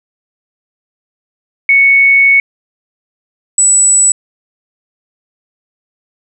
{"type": "tone pair in turn", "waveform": "sine", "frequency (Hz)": [2217, 7900], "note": ["C#7", "B8"], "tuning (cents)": [0, 0], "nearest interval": "octave + minor seventh", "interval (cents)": 2200, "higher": "second", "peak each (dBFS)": [-4, -5], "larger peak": "first", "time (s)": [[1.69, 2.4], [3.58, 4.12]], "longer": "first", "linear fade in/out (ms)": 2, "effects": []}